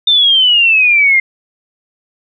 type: exponential sweep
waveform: sine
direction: down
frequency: 3623 to 2093 Hz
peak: -6 dBFS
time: 0.07-1.2 s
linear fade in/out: 5 ms
effects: none